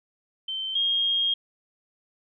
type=tone pair in turn; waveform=sine; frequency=3101 / 3242 Hz; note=G7 / G#7; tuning=-19 / -42 cents; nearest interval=minor second; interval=77 cents; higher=second; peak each=-28 / -21 dBFS; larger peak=second; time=0.48-0.75 / 0.75-1.34 s; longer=second; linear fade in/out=5 ms; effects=none